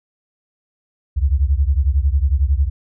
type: beating tone pair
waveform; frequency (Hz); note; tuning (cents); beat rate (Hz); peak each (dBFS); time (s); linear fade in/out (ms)
sine; 65.41 / 76.41; C2 / D#2; 0 / -31; 11; -15 / -17; 1.16-2.7; 20
effects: none